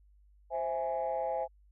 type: chord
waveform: sine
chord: C augmented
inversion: none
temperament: equal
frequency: 523.3 / 659.3 / 830.6 Hz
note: C5 / E5 / G#5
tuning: 0 / 0 / 0 cents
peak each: -34 dBFS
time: 0.5-1.48 s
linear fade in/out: 50 ms
effects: tanh soft clip ceiling -24 dBFS + added 50 Hz sine -59 dBFS peak until 1.71 s